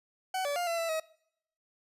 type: tone with pitch steps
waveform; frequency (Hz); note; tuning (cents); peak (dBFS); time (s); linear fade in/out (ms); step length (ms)
40% pulse; 752 / 575 / 704 / 674 / 664 / 636; F#5 / D5 / F5 / E5 / E5 / D#5; +28 / -37 / +14 / +38 / +12 / +38; -29; 0.34-1; 5; 110
effects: noise-tail reverb RT60 0.7 s tail -23 dB re dry + resampled to 32000 Hz